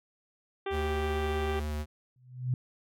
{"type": "harmonic tone", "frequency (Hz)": 392, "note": "G4", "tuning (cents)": 0, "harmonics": [1, 2, 3, 4, 5, 6, 7, 8, 9], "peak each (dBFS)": [-32, -38, -42, -44, -46, -48, -49, -50, -51], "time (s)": [0.66, 1.6], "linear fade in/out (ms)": 5}
{"type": "tone with vibrato", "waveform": "square", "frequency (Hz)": 75.3, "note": "D2", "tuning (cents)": 44, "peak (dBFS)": -32, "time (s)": [0.7, 1.86], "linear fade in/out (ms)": 50, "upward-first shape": "square", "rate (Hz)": 6.4, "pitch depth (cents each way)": 8}
{"type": "tone with exponential growth", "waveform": "sine", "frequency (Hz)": 126.1, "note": "B2", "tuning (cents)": 36, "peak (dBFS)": -23, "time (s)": [2.16, 2.54], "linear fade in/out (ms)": 2, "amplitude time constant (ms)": 81}
{"effects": []}